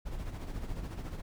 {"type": "noise with tremolo", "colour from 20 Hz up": "brown", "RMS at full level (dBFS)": -36, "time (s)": [0.05, 1.22], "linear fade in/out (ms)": 20, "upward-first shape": "sine", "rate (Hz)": 14, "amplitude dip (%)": 55, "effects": []}